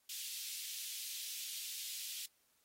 pink high-pass noise, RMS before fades -45 dBFS, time 0.09-2.26 s, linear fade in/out 5 ms, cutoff 3000 Hz, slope 24 dB/octave, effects white hiss -75 dBFS RMS until 2.64 s + AAC 48 kbps

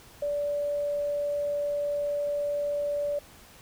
sine tone, 580 Hz, D5, 22 cents flat, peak -26 dBFS, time 0.22-3.19 s, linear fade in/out 5 ms, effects pink hiss -52 dBFS RMS until 3.61 s

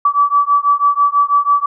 sine beating tone pair, 1148 / 1154.1 Hz, D6 / D6, -40 / -31 cents, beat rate 6.1 Hz, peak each -13 dBFS, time 0.05-1.66 s, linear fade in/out 5 ms, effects none

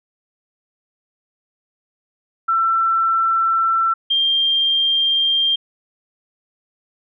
sine tone pair in turn, 1341 / 3189 Hz, E6 / G7, +29 / +29 cents, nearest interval octave + minor third, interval 1500 cents, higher second, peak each -14 dBFS, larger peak neither, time 2.48-3.94 / 4.1-5.56 s, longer neither, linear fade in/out 10 ms, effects none

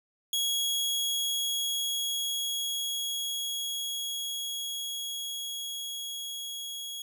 sawtooth tone with level ramp, 3322 Hz, G#7, in tune, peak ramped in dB -23 to -33 dBFS, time 0.33-7.02 s, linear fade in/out 2 ms, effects none

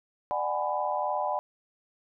sine chord, G# half-diminished seventh, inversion second, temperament just, 598 / 747.5 / 830.6 / 996.7 Hz, D5 / F#5 / G#5 / B5, +31 / +17 / 0 / +16 cents, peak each -32 dBFS, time 0.31-1.39 s, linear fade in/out 0 ms, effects none

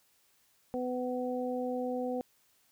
harmonic tone, 250.5 Hz, B3, 25 cents sharp, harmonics 1 / 2 / 3, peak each -35 / -34 / -40 dBFS, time 0.74-2.21 s, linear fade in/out 0 ms, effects white hiss -69 dBFS RMS until 2.71 s

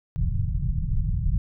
pink low-pass noise, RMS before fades -24 dBFS, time 0.16-1.38 s, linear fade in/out 0 ms, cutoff 160 Hz, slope 48 dB/octave, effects none

